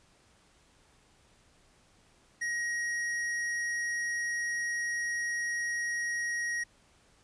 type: tone with hard clipping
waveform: sine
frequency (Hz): 1889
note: A#6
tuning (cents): +22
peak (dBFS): -32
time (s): 2.41-6.64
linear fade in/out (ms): 10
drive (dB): 10
effects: pink hiss -64 dBFS RMS until 7.23 s + resampled to 22050 Hz